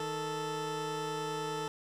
20% pulse tone pair together, 156.6 / 440 Hz, D#3 / A4, +11 / 0 cents, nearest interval octave + tritone, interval 1789 cents, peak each -36 / -30 dBFS, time 0-1.68 s, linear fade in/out 2 ms, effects low-pass 9000 Hz 12 dB/octave + 10-bit

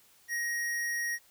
square tone, 1883 Hz, A#6, 17 cents sharp, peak -31 dBFS, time 0.28-1.19 s, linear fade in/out 50 ms, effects white hiss -62 dBFS RMS until 1.3 s

